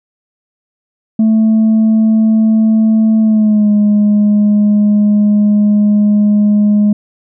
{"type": "tone with pitch glide", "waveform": "sine", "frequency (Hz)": [220, 208], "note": ["A3", "G#3"], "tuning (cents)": [0, 3], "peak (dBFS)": -4, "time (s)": [1.19, 6.93], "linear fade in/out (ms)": 5, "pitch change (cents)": -97, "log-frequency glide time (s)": [3.2, 3.7], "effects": ["tanh soft clip ceiling -5 dBFS"]}